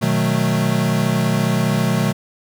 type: chord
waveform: square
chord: B dominant seventh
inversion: none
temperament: equal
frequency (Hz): 123.47 / 155.56 / 185 / 220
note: B2 / D#3 / F#3 / A3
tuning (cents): 0 / 0 / 0 / 0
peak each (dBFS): -22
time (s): 0.01-2.13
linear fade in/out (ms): 20
effects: none